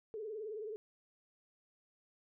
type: tone with vibrato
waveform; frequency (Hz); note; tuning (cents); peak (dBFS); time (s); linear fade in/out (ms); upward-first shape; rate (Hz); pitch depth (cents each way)
sine; 429.5; A4; -42; -40; 0.14-0.76; 0; triangle; 19; 110
effects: none